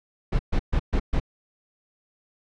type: noise bursts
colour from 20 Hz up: brown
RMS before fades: -21 dBFS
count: 5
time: 0.32-1.2 s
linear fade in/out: 10 ms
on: 72 ms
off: 130 ms
effects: low-pass 4000 Hz 12 dB/octave